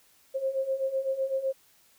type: beating tone pair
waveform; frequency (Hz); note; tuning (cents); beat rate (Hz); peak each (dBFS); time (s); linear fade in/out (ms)
sine; 529 / 536.9; C5 / C5; +19 / +45; 7.9; -32 / -28; 0.34-1.53; 20
effects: white hiss -62 dBFS RMS until 1.98 s